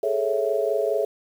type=chord; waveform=sine; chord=A major seventh; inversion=third; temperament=equal; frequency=415.3 / 440 / 554.4 / 659.3 Hz; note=G#4 / A4 / C#5 / E5; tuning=0 / 0 / 0 / 0 cents; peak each=-26 dBFS; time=0.03-1.05 s; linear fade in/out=5 ms; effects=8-bit